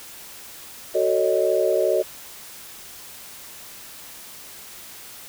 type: chord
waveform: sine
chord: D# half-diminished seventh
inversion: first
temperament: just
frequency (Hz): 373.4 / 448 / 560 / 622.3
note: F#4 / A4 / C#5 / D#5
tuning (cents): +16 / +31 / +18 / 0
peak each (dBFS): -23 / -24 / -23 / -22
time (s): 0.94-2.03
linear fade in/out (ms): 20
effects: white hiss -41 dBFS RMS until 5.28 s